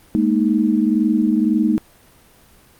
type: chord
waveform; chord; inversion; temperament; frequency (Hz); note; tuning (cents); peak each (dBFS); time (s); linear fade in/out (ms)
sine; Ab suspended second; none; equal with one note detuned; 211.2 / 233.1 / 311.1; Ab3 / Bb3 / Eb4; +29 / 0 / 0; -18; 0.15-1.78; 0
effects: pink hiss -50 dBFS RMS until 2.79 s + Opus 32 kbps